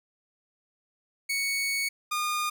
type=tone pair in turn; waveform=sawtooth; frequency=2223 / 1218.4 Hz; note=C#7 / D#6; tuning=+4 / -37 cents; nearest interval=minor seventh; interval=1041 cents; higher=first; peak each=-23 dBFS; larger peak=neither; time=1.29-1.89 / 2.11-2.5 s; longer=first; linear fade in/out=10 ms; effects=none